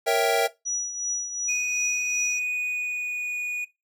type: chord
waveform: square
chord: A# diminished seventh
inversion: none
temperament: equal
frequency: 466.2 / 554.4 / 659.3 / 784 Hz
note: A#4 / C#5 / E5 / G5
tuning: 0 / 0 / 0 / 0 cents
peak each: -25 / -29 / -25 / -26 dBFS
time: 0.06-0.48 s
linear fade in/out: 20 ms
type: tone with tremolo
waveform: sine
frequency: 5850 Hz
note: F#8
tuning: 21 cents flat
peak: -24 dBFS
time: 0.65-2.4 s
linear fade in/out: 20 ms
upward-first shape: triangle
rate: 2.7 Hz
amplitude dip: 65%
type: tone with pitch glide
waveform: triangle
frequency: 2487 to 2461 Hz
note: D#7 to D#7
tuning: -1 to -20 cents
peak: -24 dBFS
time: 1.48-3.65 s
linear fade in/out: 10 ms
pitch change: -19 cents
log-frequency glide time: 2.07-3.42 s
effects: noise-tail reverb RT60 0.2 s tail -18 dB re dry